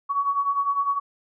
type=beating tone pair; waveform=sine; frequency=1116 / 1125.9 Hz; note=C#6 / C#6; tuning=+11 / +27 cents; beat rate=9.9 Hz; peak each=-27 / -22 dBFS; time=0.09-1 s; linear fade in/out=20 ms; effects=none